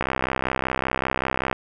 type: click train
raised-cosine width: 0.5 ms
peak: -7 dBFS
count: 100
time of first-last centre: 0.01-1.528 s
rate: 65.2 Hz
effects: none